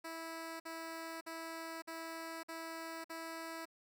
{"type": "tone bursts", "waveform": "10% pulse", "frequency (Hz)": 327.2, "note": "E4", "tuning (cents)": -13, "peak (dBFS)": -35, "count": 6, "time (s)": [0.04, 3.655], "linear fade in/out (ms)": 10, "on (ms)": 560, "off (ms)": 51, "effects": []}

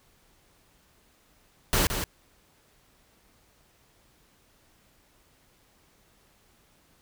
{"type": "noise with echo", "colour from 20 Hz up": "pink", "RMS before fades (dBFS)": -23, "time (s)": [1.73, 1.87], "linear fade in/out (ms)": 0, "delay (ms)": 170, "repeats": 1, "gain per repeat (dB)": -7, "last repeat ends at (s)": 2.04, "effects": ["pink hiss -63 dBFS RMS until 7.01 s"]}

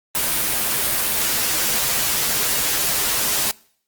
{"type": "noise with comb filter", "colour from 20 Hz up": "white", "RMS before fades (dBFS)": -20, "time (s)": [0.15, 3.51], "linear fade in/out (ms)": 0, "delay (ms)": 11, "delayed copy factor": -0.6, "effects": ["noise-tail reverb RT60 0.6 s tail -24 dB re dry", "Opus 32 kbps"]}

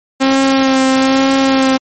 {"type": "tone with vibrato", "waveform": "sawtooth", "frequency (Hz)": 266.7, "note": "C4", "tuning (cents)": 33, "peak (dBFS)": -5, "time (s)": [0.2, 1.78], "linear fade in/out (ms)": 20, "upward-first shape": "sine", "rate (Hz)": 1.1, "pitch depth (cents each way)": 19, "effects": ["MP3 32 kbps"]}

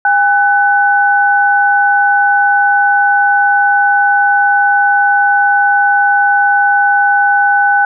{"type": "tone pair together", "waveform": "sine", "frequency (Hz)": [809, 1500], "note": ["G#5", "F#6"], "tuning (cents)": [-46, 23], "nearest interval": "major seventh", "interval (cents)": 1069, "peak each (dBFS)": -10, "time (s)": [0.05, 7.85], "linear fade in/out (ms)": 2, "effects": []}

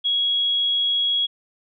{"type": "tone", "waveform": "sine", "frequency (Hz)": 3322, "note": "G#7", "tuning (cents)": 0, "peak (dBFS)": -18, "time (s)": [0.04, 1.27], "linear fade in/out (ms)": 20, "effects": []}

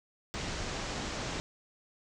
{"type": "low-pass noise", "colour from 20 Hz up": "pink", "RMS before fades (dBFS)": -37, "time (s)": [0.34, 1.4], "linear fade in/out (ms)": 0, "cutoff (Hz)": 7400, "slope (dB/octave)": 48, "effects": []}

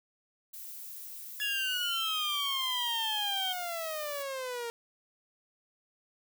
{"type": "noise", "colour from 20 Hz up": "violet", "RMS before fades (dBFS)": -44, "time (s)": [0.53, 4.23], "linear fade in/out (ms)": 10}
{"type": "exponential sweep", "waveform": "sawtooth", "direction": "down", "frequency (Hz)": [1701, 462.3], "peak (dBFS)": -31, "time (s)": [1.4, 4.7], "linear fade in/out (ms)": 0}
{"type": "tone with pitch glide", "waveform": "sine", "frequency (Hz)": [2794, 3173], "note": ["F7", "G7"], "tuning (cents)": [0, 20], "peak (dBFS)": -31, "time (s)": [1.41, 3.53], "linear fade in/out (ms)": 10, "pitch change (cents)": 220, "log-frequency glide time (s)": [1.66, 2.05]}
{"effects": []}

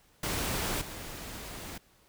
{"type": "noise with level steps", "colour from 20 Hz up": "pink", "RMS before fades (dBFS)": [-32, -42], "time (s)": [0.23, 1.78], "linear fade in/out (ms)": 5, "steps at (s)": 0.81, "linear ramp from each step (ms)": 5, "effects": ["pink hiss -64 dBFS RMS until 2.08 s"]}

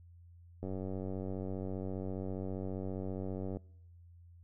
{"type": "click train", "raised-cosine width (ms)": 2, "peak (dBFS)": -27, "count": 280, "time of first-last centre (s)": [0.63, 3.57], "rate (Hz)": 94.9, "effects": ["noise-tail reverb RT60 0.8 s tail -25 dB re dry", "added 86 Hz sine -54 dBFS peak until 4.43 s"]}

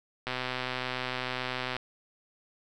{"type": "click train", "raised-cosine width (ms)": 0.3, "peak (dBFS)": -16, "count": 191, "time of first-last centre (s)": [0.27, 1.766], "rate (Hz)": 127, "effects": []}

